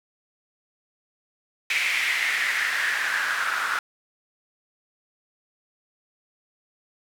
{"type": "noise with band-pass filter sweep", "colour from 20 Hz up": "white", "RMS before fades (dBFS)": -25, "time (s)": [1.7, 3.79], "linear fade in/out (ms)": 2, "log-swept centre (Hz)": [2300, 1400], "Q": 5.3, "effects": []}